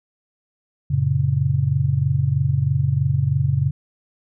sine chord, F# major, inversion none, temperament just, 92.5 / 115.62 / 138.75 Hz, F#2 / A#2 / C#3, 0 / -14 / +2 cents, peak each -23 / -23 / -18 dBFS, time 0.9-3.71 s, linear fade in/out 10 ms, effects none

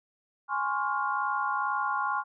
sine chord, Db major seventh, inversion second, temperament equal with one note detuned, 830.6 / 1046.5 / 1108.7 / 1409.1 Hz, Ab5 / C6 / Db6 / F6, 0 / 0 / 0 / +15 cents, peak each -32 dBFS, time 0.48-2.24 s, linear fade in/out 50 ms, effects none

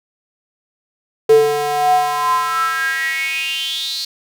square tone with high-pass filter sweep, 146.83 Hz, D3, in tune, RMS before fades -17 dBFS, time 1.29-4.05 s, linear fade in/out 5 ms, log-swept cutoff 430 to 4400 Hz, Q 8.8, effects none

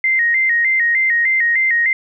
sine tone with vibrato, 1975.5 Hz, B6, in tune, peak -12 dBFS, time 0.04-1.93 s, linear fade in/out 2 ms, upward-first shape square, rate 3.3 Hz, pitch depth 92 cents each way, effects none

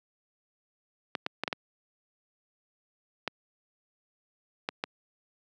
clicks, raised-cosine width 0.3 ms, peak -13 dBFS, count 8, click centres 1.152 / 1.264 / 1.436 / 1.478 / 1.528 / 3.277 / 4.689 / 4.839 s, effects high-pass 200 Hz 12 dB/octave

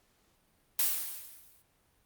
blue noise with exponential decay, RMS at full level -25 dBFS, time 0.79-1.62 s, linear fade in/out 2 ms, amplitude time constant 180 ms, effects pink hiss -70 dBFS RMS until 2.05 s + Opus 48 kbps

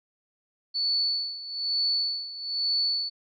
sine tone with tremolo, 4457 Hz, C#8, 9 cents sharp, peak -22 dBFS, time 0.74-3.1 s, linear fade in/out 20 ms, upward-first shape sine, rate 1.1 Hz, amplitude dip 80%, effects none

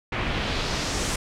pink noise with low-pass filter sweep, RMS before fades -27 dBFS, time 0.12-1.16 s, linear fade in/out 5 ms, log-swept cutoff 2300 to 8600 Hz, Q 1.6, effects none

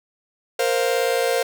45% pulse chord, Bb suspended second, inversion none, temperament just, 466.2 / 524.4 / 699.2 Hz, Bb4 / C5 / F5, 0 / +4 / +2 cents, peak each -22 / -22 / -26 dBFS, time 0.59-1.43 s, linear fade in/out 5 ms, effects none

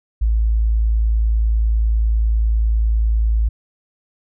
sine tone, 55 Hz, A1, in tune, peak -13 dBFS, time 0.21-3.49 s, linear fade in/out 10 ms, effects none

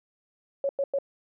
sine tone bursts, 554.4 Hz, C#5, in tune, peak -23 dBFS, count 3, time 0.64-0.987 s, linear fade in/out 2 ms, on 51 ms, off 97 ms, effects none

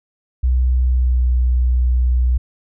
sine tone with pitch glide, 62.9 to 61.86 Hz, B1 to B1, +32 to +3 cents, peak -12 dBFS, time 0.43-2.38 s, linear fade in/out 10 ms, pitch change -29 cents, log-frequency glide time 0.92-1.23 s, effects none

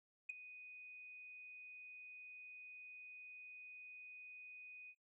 sine tone with ADSR envelope, 2489 Hz, D#7, in tune, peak -36 dBFS, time 0.29-4.95 s, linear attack 10 ms, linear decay 6 ms, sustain -17 dB, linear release 58 ms, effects noise-tail reverb RT60 0.1 s tail -18 dB re dry + tanh soft clip ceiling -36 dBFS

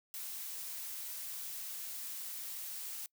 blue noise, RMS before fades -43 dBFS, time 0.14-3.06 s, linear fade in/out 0 ms, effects noise-tail reverb RT60 0.1 s tail -24 dB re dry

